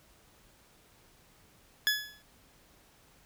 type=tone with exponential decay; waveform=20% pulse; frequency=1700 Hz; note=G#6; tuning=40 cents sharp; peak=-17 dBFS; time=1.87-2.22 s; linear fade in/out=0 ms; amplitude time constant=75 ms; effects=pink hiss -62 dBFS RMS until 3.25 s